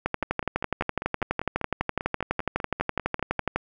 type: two click trains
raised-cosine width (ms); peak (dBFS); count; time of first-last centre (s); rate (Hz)
0.5; -16 / -9; 17 / 43; 0.23-3.392 / 0.06-3.56; 5.06 / 12
effects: none